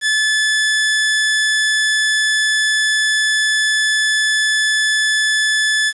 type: tone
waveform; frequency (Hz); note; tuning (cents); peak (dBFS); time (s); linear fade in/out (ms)
sawtooth; 1732; A6; -28; -10; 0.01-5.93; 50
effects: resampled to 24000 Hz + 7-bit